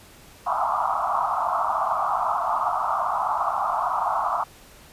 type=band-pass noise; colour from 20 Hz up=white; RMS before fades=-24 dBFS; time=0.46-4.44 s; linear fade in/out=10 ms; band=660 to 1300 Hz; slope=96 dB/octave; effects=pink hiss -49 dBFS RMS until 4.92 s + resampled to 32000 Hz